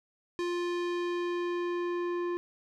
square tone with low-pass filter sweep, 350 Hz, F4, 4 cents sharp, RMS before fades -32 dBFS, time 0.39-2.37 s, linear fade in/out 0 ms, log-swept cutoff 5500 to 1600 Hz, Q 0.74, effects none

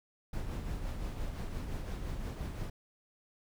brown noise with tremolo, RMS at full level -36 dBFS, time 0.33-2.7 s, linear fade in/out 5 ms, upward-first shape triangle, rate 5.8 Hz, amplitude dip 45%, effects none

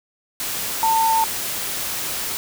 sine tone in noise, 898 Hz, A5, 35 cents sharp, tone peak -15 dBFS, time 0.83-1.24 s, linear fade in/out 0 ms, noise white, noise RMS -26 dBFS, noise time 0.4-2.37 s, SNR +8 dB, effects none

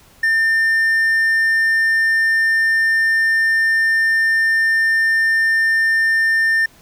triangle tone, 1800 Hz, A6, 39 cents sharp, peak -11 dBFS, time 0.23-6.66 s, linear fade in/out 5 ms, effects pink hiss -49 dBFS RMS until 6.81 s

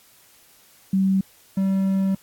sine / triangle tone pair in turn, 191.9 / 192.82 Hz, G3 / G3, -37 / -28 cents, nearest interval unison, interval 9 cents, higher second, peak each -16 dBFS, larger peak neither, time 0.93-1.21 / 1.57-2.15 s, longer second, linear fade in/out 5 ms, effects white hiss -54 dBFS RMS until 2.22 s + AAC 64 kbps

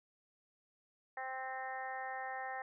harmonic tone with a mistuned harmonic, 261.6 Hz, C4, in tune, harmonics 2 / 3 / 4 / 5 / 6 / 7 / 8, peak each -50 / -42 / -51 / -52 / -54 / -45 / -56 dBFS, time 1.17-2.62 s, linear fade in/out 2 ms, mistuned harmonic 8, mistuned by -16 cents, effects none

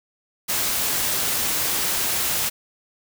white noise, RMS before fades -23 dBFS, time 0.48-2.5 s, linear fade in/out 20 ms, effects none

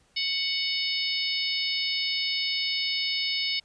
harmonic tone, 740 Hz, F#5, in tune, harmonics 3 / 4 / 5 / 6 / 7, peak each -32 / -32 / -32 / -32 / -32 dBFS, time 0.16-3.6 s, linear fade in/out 10 ms, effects pink hiss -64 dBFS RMS until 3.64 s + resampled to 22050 Hz

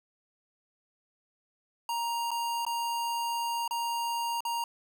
square tone with dropouts, 936 Hz, A#5, 7 cents sharp, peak -30 dBFS, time 1.89-4.64 s, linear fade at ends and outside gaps 2 ms, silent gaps 2.307-2.314 / 2.651-2.665 / 3.678-3.709 / 4.406-4.451 s, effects none

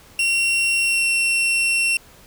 40% pulse tone with pitch glide, 2739 to 2720 Hz, F7 to F7, -34 to -46 cents, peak -16 dBFS, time 0.19-1.97 s, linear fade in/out 2 ms, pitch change -12 cents, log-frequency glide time 0.77-1.08 s, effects pink hiss -48 dBFS RMS until 2.26 s

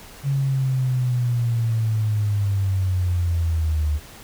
sine linear sweep, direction down, 139.8 to 73.42 Hz, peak -18 dBFS, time 0.23-4 s, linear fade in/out 50 ms, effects pink hiss -43 dBFS RMS until 4.23 s

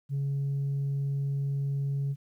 sine tone, 139.3 Hz, C#3, 9 cents sharp, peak -25 dBFS, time 0.09-2.16 s, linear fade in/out 50 ms, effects tanh soft clip ceiling -25 dBFS + 11-bit

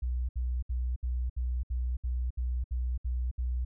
sine tone bursts, 61.7 Hz, B1, 1 cent flat, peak -28 dBFS, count 11, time 0.02-3.65 s, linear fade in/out 10 ms, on 270 ms, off 66 ms, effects none

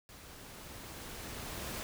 pink noise with level ramp, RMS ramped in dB -53 to -40 dBFS, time 0.09-1.83 s, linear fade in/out 0 ms, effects none

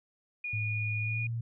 sine tone, 2445 Hz, D#7, 31 cents flat, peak -33 dBFS, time 0.44-1.27 s, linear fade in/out 5 ms
sine tone with pitch glide, 107.5 to 115.88 Hz, A2 to A#2, -40 to -10 cents, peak -31 dBFS, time 0.53-1.41 s, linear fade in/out 5 ms, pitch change +130 cents, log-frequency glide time 1-1.25 s
effects none

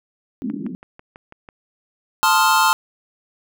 white band-pass noise, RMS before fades -27 dBFS, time 0.42-0.75 s, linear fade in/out 0 ms, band 190 to 290 Hz, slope 48 dB/octave
click train, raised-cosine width 0.5 ms, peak -25 dBFS, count 7, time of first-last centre 0.5-1.488 s, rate 6.07 Hz
square chord, F dominant seventh, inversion first, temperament equal with one note detuned, 880 / 1046.5 / 1248.1 / 1396.9 Hz, A5 / C6 / Eb6 / F6, 0 / 0 / +5 / 0 cents, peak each -18 / -19 / -22 / -20 dBFS, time 2.23-2.73 s, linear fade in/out 0 ms
effects none

